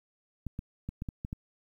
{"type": "clicks", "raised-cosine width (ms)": 5, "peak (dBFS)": -23, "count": 7, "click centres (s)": [0.467, 0.591, 0.89, 1.021, 1.088, 1.249, 1.329], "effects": ["10-bit"]}